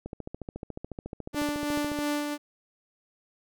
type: click train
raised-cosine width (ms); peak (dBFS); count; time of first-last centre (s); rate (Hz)
2; -23; 28; 0.06-1.989; 14
type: tone with tremolo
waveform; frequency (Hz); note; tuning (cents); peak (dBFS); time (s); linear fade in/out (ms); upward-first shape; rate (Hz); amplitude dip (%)
sawtooth; 293.7; D4; 0; -22; 1.33-2.38; 50; sine; 2.9; 40
effects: none